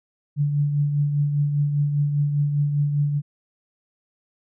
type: tone with tremolo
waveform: sine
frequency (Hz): 145.3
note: D3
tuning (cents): -18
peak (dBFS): -16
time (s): 0.36-3.22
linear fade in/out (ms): 50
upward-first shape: triangle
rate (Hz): 5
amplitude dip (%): 50
effects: none